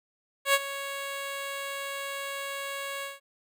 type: tone with ADSR envelope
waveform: 10% pulse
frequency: 554.4 Hz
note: C#5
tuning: in tune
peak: -10 dBFS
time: 0.45-3.2 s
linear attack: 89 ms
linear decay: 43 ms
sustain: -15 dB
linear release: 170 ms
effects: none